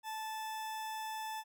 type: tone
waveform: 40% pulse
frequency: 875 Hz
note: A5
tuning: 10 cents flat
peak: -38 dBFS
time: 0.03-1.44 s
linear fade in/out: 50 ms
effects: none